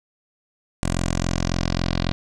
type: tone with low-pass filter sweep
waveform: 10% pulse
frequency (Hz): 43.65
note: F1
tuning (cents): 0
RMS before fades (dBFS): -23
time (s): 0.83-2.12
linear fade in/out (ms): 0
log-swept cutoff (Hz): 8400 to 4100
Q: 2.7
effects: none